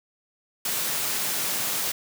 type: high-pass noise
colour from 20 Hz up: white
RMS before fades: -27 dBFS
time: 0.65-1.92 s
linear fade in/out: 5 ms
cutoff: 100 Hz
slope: 48 dB/octave
effects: none